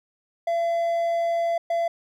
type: tone bursts at uneven times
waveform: triangle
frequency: 677 Hz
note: E5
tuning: 46 cents sharp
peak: -19 dBFS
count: 2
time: 0.47-1.58 / 1.7-1.88 s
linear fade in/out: 5 ms
effects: none